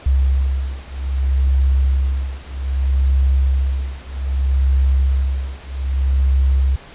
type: beating tone pair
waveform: sine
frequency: 66.6 / 67.23 Hz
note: C2 / C2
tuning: +31 / +48 cents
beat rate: 0.63 Hz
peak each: -17 dBFS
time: 0.06-6.76 s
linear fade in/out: 5 ms
effects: pink hiss -40 dBFS RMS until 6.94 s + resampled to 8000 Hz